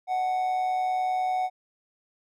triangle tone with amplitude modulation, 741 Hz, F#5, 2 cents sharp, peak -20 dBFS, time 0.07-1.5 s, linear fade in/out 50 ms, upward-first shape sine, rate 130 Hz, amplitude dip 40%, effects none

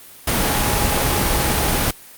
sine tone in noise, 830.6 Hz, G#5, in tune, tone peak -27 dBFS, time 0.4-1.84 s, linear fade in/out 5 ms, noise pink, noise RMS -18 dBFS, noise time 0.27-1.91 s, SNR -12 dB, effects white hiss -42 dBFS RMS until 2.17 s + Opus 32 kbps

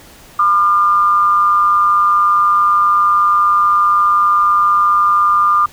sine tone with amplitude modulation, 1200 Hz, D6, 37 cents sharp, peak -6 dBFS, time 0.39-5.66 s, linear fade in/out 5 ms, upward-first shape sine, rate 188 Hz, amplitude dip 55%, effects pink hiss -41 dBFS RMS until 5.72 s

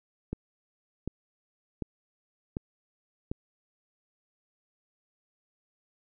click train, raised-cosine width 3 ms, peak -19 dBFS, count 5, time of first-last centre 0.33-3.315 s, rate 1.34 Hz, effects none

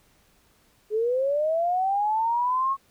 sine linear sweep, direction up, 416.5 to 1100 Hz, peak -21 dBFS, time 0.9-2.77 s, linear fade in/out 50 ms, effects pink hiss -62 dBFS RMS until 2.9 s

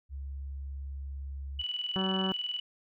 sine tone, 68.8 Hz, C#2, 12 cents flat, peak -36 dBFS, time 0.09-1.64 s, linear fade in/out 50 ms
sine tone with tremolo, 2960 Hz, F#7, in tune, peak -30 dBFS, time 1.59-2.6 s, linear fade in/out 5 ms, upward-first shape square, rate 20 Hz, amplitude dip 55%
harmonic tone, 189.8 Hz, F#3, 44 cents sharp, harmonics 1 / 2 / 3 / 4 / 5 / 6 / 7 / 8 / 9, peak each -30 / -36 / -42 / -41 / -42 / -43 / -45 / -47 / -50 dBFS, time 1.96-2.32 s, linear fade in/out 0 ms
effects none

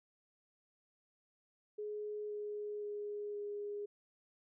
sine tone with pitch steps, 420 / 417.1 / 414.2 / 411.4 Hz, G#4 / G#4 / G#4 / G#4, +19 / +7 / -5 / -16 cents, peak -39 dBFS, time 1.78-3.86 s, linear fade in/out 10 ms, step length 520 ms, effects none

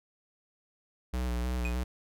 square tone with vibrato, 61.2 Hz, B1, 15 cents flat, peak -30 dBFS, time 1.13-1.84 s, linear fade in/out 10 ms, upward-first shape square, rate 3.2 Hz, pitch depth 32 cents each way
triangle tone with exponential decay, 2489 Hz, D#7, in tune, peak -30 dBFS, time 1.65-1.78 s, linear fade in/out 2 ms, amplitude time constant 28 ms
effects none

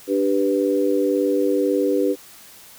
sine chord, G major, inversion second, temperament equal, 293.7 / 392 / 493.9 Hz, D4 / G4 / B4, 0 / 0 / 0 cents, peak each -21 dBFS, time 0.07-2.16 s, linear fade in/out 50 ms, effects white hiss -45 dBFS RMS until 2.78 s

